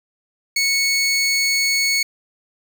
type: tone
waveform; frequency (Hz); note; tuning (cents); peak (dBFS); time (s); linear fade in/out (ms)
20% pulse; 2210; C#7; -6; -11; 0.56-2.03; 5
effects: none